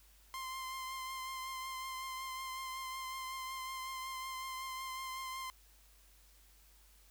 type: tone with vibrato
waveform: sawtooth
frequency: 1046.5 Hz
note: C6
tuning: in tune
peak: -37 dBFS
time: 0.34-5.5 s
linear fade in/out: 0 ms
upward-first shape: triangle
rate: 5.4 Hz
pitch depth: 23 cents each way
effects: added 50 Hz sine -63 dBFS peak until 7.1 s + white hiss -66 dBFS RMS until 7.1 s